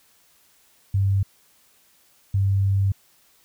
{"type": "tone bursts at uneven times", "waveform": "sine", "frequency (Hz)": 98, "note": "G2", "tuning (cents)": 0, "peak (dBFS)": -17, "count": 2, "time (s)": [[0.94, 1.23], [2.34, 2.92]], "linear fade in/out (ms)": 5, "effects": ["white hiss -59 dBFS RMS until 3.44 s"]}